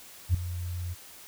sine tone with ADSR envelope, 88.2 Hz, F2, 18 cents sharp, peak -16 dBFS, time 0.29-0.95 s, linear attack 54 ms, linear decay 3 ms, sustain -15 dB, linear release 29 ms, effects tanh soft clip ceiling -15 dBFS + white hiss -49 dBFS RMS until 1.27 s

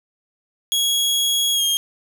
sawtooth tone with pitch glide, 3322 to 3227 Hz, G#7 to G7, 0 to +50 cents, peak -14 dBFS, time 0.72-1.77 s, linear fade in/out 0 ms, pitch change -50 cents, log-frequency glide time 1.53-1.63 s, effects none

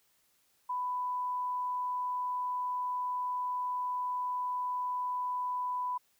sine tone, 995 Hz, B5, 13 cents sharp, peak -31 dBFS, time 0.69-5.98 s, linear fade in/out 10 ms, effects white hiss -71 dBFS RMS until 6.19 s

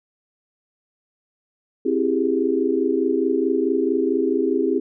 sine tone cluster, 265 / 329.2 / 388.6 / 413.3 Hz, C4 / E4 / G4 / G#4, +22 / -2 / -15 / -8 cents, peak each -23 dBFS, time 1.85-4.8 s, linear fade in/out 10 ms, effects none

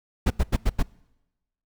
brown noise bursts, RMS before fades -19 dBFS, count 5, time 0.26-0.828 s, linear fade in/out 10 ms, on 44 ms, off 87 ms, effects noise-tail reverb RT60 1.0 s tail -24 dB re dry

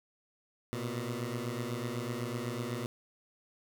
15% pulse beating tone pair, 116.54 / 124.54 Hz, A#2 / B2, 0 / +15 cents, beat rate 8 Hz, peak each -31 dBFS, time 0.73-2.86 s, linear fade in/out 0 ms, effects none

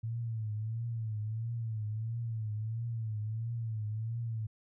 sine tone with vibrato, 111.6 Hz, A2, 25 cents sharp, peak -33 dBFS, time 0.03-4.47 s, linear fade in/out 10 ms, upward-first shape triangle, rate 1.5 Hz, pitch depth 100 cents each way, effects none

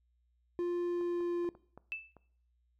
triangle tone with pitch glide, 350 to 347.4 Hz, F4 to F4, +4 to -9 cents, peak -29 dBFS, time 0.59-1.49 s, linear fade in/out 0 ms, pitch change -13 cents, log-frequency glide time 0.83-1.38 s
clicks, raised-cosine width 1 ms, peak -40 / -41 / -40 / -41 / -35 / -41 dBFS, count 6, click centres 1.011 / 1.207 / 1.446 / 1.551 / 1.776 / 2.167 s
sine tone with exponential decay, 2637 Hz, E7, in tune, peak -32 dBFS, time 1.92-2.12 s, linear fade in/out 0 ms, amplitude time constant 42 ms
effects noise-tail reverb RT60 0.6 s tail -20 dB re dry + added 60 Hz sine -70 dBFS peak until 2.79 s

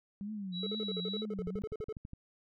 sine tone with vibrato, 196 Hz, G3, in tune, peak -37 dBFS, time 0.21-1.62 s, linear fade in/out 0 ms, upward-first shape triangle, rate 2.2 Hz, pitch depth 190 cents each way
sine tone, 3899 Hz, B7, 23 cents flat, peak -38 dBFS, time 0.52-1.25 s, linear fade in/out 50 ms
triangle tone bursts, 432.4 Hz, A4, 30 cents flat, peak -34 dBFS, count 16, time 0.63-1.926 s, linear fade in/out 2 ms, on 36 ms, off 48 ms
click train, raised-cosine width 5 ms, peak -32 dBFS, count 10, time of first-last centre 1.39-2.134 s, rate 12.1 Hz
effects none

